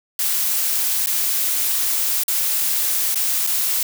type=noise with dropouts; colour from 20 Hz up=blue; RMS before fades=-20 dBFS; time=0.19-3.83 s; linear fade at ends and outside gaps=2 ms; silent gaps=1.061-1.07 / 2.236-2.281 / 3.146-3.156 / 3.467-3.472 s; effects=none